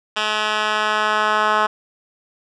10% pulse tone with band-pass filter sweep, 213.5 Hz, G#3, 48 cents sharp, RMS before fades -19 dBFS, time 0.16-1.67 s, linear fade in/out 10 ms, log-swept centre 2500 to 1300 Hz, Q 1.5, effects resampled to 22050 Hz

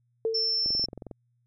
sine tone with exponential decay, 448.3 Hz, A4, 32 cents sharp, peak -22 dBFS, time 0.25-0.76 s, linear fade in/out 1 ms, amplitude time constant 110 ms
sine tone, 5360 Hz, E8, 28 cents sharp, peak -24 dBFS, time 0.34-0.86 s, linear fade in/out 10 ms
click train, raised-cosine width 2 ms, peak -26 dBFS, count 11, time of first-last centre 0.66-1.112 s, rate 22.1 Hz
effects added 120 Hz sine -67 dBFS peak until 1.46 s

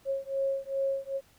sine beating tone pair, 543 / 545.5 Hz, C#5 / C#5, -36 / -28 cents, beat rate 2.5 Hz, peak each -31 dBFS, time 0.05-1.21 s, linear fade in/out 50 ms, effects pink hiss -62 dBFS RMS until 1.38 s

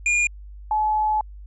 square / sine tone pair in turn, 2423 / 856.7 Hz, D#7 / A5, -47 / -46 cents, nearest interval octave + tritone, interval 1799 cents, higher first, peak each -18 / -18 dBFS, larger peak neither, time 0.06-0.27 / 0.71-1.21 s, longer second, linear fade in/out 2 ms, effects added 50 Hz sine -37 dBFS peak until 1.46 s + resampled to 24000 Hz

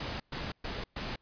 pink noise bursts, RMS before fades -37 dBFS, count 4, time 0-1.16 s, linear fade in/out 5 ms, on 200 ms, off 120 ms, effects pink hiss -73 dBFS RMS until 1.21 s + resampled to 11025 Hz

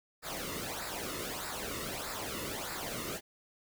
pink noise with flanger, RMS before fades -39 dBFS, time 0.22-3.21 s, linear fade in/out 50 ms, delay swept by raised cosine 0.32 to 1.28 ms, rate 1.6 Hz, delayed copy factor -0.7, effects none

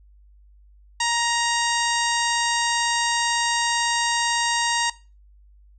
harmonic tone, 938 Hz, A#5, 11 cents sharp, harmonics 1 / 2 / 3 / 4 / 5 / 6 / 7 / 8 / 9, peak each -24 / -27 / -29 / -30 / -31 / -32 / -32 / -33 / -34 dBFS, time 1-4.9 s, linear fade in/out 5 ms, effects noise-tail reverb RT60 0.3 s tail -19 dB re dry + added 50 Hz sine -49 dBFS peak until 5.78 s

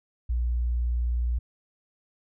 sine tone, 59.8 Hz, A#1, 45 cents sharp, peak -23 dBFS, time 0.29-1.39 s, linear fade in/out 10 ms, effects none

